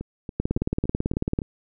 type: two click trains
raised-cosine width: 3 ms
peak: -19 / -10 dBFS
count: 6 / 19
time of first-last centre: 0.01-1.418 / 0.4-1.389 s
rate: 3.55 / 18.2 Hz
effects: none